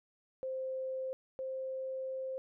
sine tone pair in turn, 523 / 525.3 Hz, C5 / C5, -1 / +7 cents, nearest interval unison, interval 8 cents, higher second, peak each -35 / -36 dBFS, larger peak first, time 0.43-1.13 / 1.39-2.38 s, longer second, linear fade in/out 0 ms, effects none

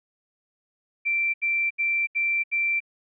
sine tone bursts, 2349 Hz, D7, in tune, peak -21 dBFS, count 5, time 1.05-2.804 s, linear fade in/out 20 ms, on 290 ms, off 76 ms, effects none

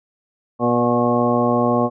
harmonic tone with a mistuned harmonic, 120.9 Hz, B2, 36 cents flat, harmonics 1 / 2 / 3 / 4 / 5 / 6 / 7 / 9, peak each -26 / -19 / -25 / -22 / -22 / -24 / -27 / -23 dBFS, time 0.59-1.9 s, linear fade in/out 50 ms, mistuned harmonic 5, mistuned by -19 cents, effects none

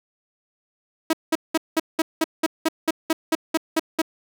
sawtooth tone bursts, 321.2 Hz, E4, 45 cents flat, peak -13 dBFS, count 14, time 1.1-4.018 s, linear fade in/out 5 ms, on 32 ms, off 190 ms, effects none

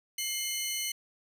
15% pulse tone pair together, 2122 / 2992 Hz, C7 / F#7, +24 / +19 cents, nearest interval tritone, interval 595 cents, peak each -29 / -26 dBFS, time 0.18-0.92 s, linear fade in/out 5 ms, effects none

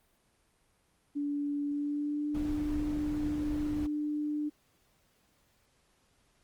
sine tone with pitch glide, 288.5 to 298.3 Hz, D4 to D4, -31 to +27 cents, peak -30 dBFS, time 1.15-4.5 s, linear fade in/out 20 ms, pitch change +58 cents, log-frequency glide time 1.67-2.44 s
brown noise, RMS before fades -39 dBFS, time 2.34-3.87 s, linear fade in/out 10 ms
effects pink hiss -70 dBFS RMS until 6.43 s + Opus 32 kbps

